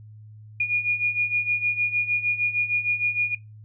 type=beating tone pair; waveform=sine; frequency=2434 / 2440.5 Hz; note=D#7 / D#7; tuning=-39 / -34 cents; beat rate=6.5 Hz; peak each=-27 / -22 dBFS; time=0.6-3.35 s; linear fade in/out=5 ms; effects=noise-tail reverb RT60 0.2 s tail -20 dB re dry + added 107 Hz sine -42 dBFS peak until 3.64 s